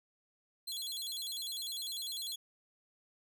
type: tone with vibrato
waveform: sawtooth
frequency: 3729 Hz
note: A#7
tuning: in tune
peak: -35 dBFS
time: 0.67-2.36 s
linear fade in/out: 10 ms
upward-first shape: square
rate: 10 Hz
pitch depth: 180 cents each way
effects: none